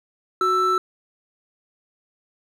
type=tone pair together; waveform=triangle; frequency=370 / 1325 Hz; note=F#4 / E6; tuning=0 / +9 cents; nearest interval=octave + minor seventh; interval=2209 cents; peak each=-22 / -16 dBFS; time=0.41-0.78 s; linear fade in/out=2 ms; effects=none